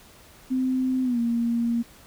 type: tone with pitch glide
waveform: sine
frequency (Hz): 258.4 to 234.2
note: C4 to A#3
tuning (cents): -21 to +8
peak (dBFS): -21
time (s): 0.5-1.83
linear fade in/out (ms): 20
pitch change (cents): -171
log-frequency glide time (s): 1.03-1.19
effects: pink hiss -51 dBFS RMS until 2.06 s